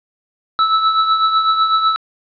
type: tone with tremolo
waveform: square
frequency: 1309 Hz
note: E6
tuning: 13 cents flat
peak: -10 dBFS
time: 0.59-1.96 s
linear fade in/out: 0 ms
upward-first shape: triangle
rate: 8 Hz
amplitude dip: 60%
effects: resampled to 11025 Hz + 8-bit